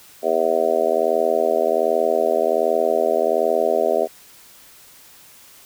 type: harmonic tone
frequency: 81.3 Hz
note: E2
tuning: 23 cents flat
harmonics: 3 / 4 / 5 / 6 / 7 / 8 / 9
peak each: -32 / -31 / -22 / -24 / -23 / -20 / -26 dBFS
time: 0.22-4.08 s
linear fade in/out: 50 ms
effects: white hiss -47 dBFS RMS until 5.65 s